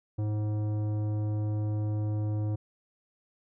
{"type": "tone with tanh clipping", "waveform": "sine", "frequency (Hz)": 105.9, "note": "G#2", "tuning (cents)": 34, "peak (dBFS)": -29, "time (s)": [0.18, 2.56], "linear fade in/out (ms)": 10, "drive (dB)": 13, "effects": []}